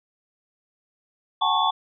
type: tone cluster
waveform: sine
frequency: 743 / 815 / 891 / 1099 / 3454 Hz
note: F#5 / G#5 / A5 / C#6 / A7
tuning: +7 / -33 / +22 / -15 / -33 cents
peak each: -27 / -27 / -24 / -23 / -26 dBFS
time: 1.41-1.71 s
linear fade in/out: 10 ms
effects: none